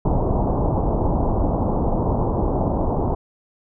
pink low-pass noise, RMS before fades -20 dBFS, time 0.05-3.15 s, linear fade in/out 5 ms, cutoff 970 Hz, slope 48 dB/octave, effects none

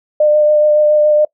sine tone with vibrato, 602 Hz, D5, 43 cents sharp, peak -7 dBFS, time 0.2-1.25 s, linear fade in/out 5 ms, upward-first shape sine, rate 7.1 Hz, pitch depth 13 cents each way, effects noise-tail reverb RT60 0.1 s tail -23 dB re dry

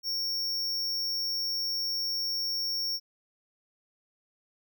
square tone, 5500 Hz, F8, 27 cents flat, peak -29 dBFS, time 0.03-3 s, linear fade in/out 50 ms, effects none

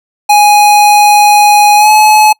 square tone with pitch glide, 830.6 to 854.4 Hz, G#5 to G#5, 0 to +49 cents, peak -3 dBFS, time 0.29-2.33 s, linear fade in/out 10 ms, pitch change +49 cents, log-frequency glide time 1.76-1.9 s, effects noise-tail reverb RT60 0.1 s tail -26 dB re dry

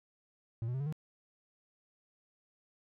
triangle tone with pitch steps, 114.2 / 123.11 / 132.71 / 143.05 / 154.21 Hz, A#2 / B2 / C3 / D3 / D#3, -35 / -5 / +25 / -45 / -15 cents, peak -31 dBFS, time 0.62-0.925 s, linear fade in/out 0 ms, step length 61 ms, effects none

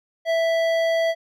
sine tone with hard clipping, 659.3 Hz, E5, in tune, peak -20 dBFS, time 0.25-1.15 s, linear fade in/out 50 ms, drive 12 dB, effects none

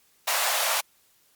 pink high-pass noise, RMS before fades -25 dBFS, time 0.27-0.81 s, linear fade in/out 10 ms, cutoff 590 Hz, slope 48 dB/octave, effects white hiss -63 dBFS RMS until 1.35 s + Opus 48 kbps

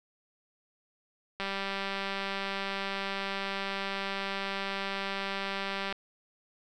click train, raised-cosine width 0.3 ms, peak -18 dBFS, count 888, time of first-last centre 1.4-5.926 s, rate 196 Hz, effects none

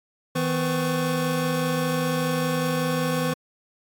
square tone cluster, 160.3 / 251.9 / 506 / 1102 Hz, E3 / B3 / B4 / C#6, -48 / +34 / +42 / -11 cents, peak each -27 / -29 / -28 / -33 dBFS, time 0.35-3.34 s, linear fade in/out 10 ms, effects AAC 64 kbps

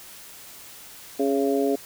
harmonic tone with a mistuned harmonic, 138.59 Hz, C#3, in tune, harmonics 2 / 3 / 4 / 5, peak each -24 / -23 / -29 / -29 dBFS, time 1.19-1.76 s, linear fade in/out 10 ms, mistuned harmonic 5, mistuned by -35 cents, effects white hiss -44 dBFS RMS until 1.85 s

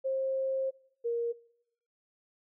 sine tone pair in turn, 532 / 469.1 Hz, C5 / A#4, +29 / +11 cents, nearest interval major second, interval 218 cents, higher first, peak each -28 dBFS, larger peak neither, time 0.04-0.71 / 1.04-1.33 s, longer first, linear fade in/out 20 ms, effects noise-tail reverb RT60 0.8 s tail -23 dB re dry

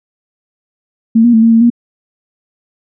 sine tone with pitch steps, 226.1 / 238.7 / 223.1 / 228.7 / 226.9 / 237.2 Hz, A3 / A#3 / A3 / A#3 / A#3 / A#3, +47 / +41 / +24 / -33 / -47 / +30 cents, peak -4 dBFS, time 1.15-1.702 s, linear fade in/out 10 ms, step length 92 ms, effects none

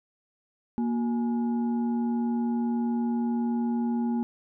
sine tone with frequency modulation, 235.4 Hz, A#3, 17 cents sharp, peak -24 dBFS, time 0.78-4.23 s, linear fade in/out 0 ms, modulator 604 Hz, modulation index 0.4, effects none

